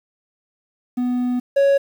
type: tone pair in turn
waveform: triangle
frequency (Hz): 247.6 / 555.8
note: B3 / C#5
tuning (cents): +5 / +4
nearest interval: octave + major second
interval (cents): 1399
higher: second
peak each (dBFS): -16 / -10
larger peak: second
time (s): 0.97-1.4 / 1.56-1.78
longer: first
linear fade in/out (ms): 10
effects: 8-bit